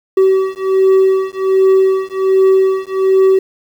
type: beating tone pair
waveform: triangle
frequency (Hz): 381.2 / 382.5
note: G4 / G4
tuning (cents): -48 / -42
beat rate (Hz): 1.3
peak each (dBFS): -10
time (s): 0.17-3.39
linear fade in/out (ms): 5
effects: 7-bit